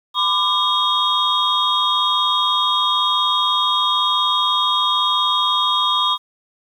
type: tone cluster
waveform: sine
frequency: 1009 / 1188 / 3291 / 3702 Hz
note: B5 / D6 / G#7 / A#7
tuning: +37 / +20 / -16 / -13 cents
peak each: -20 dBFS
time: 0.14-6.18 s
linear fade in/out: 50 ms
effects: tanh soft clip ceiling -6 dBFS + 8-bit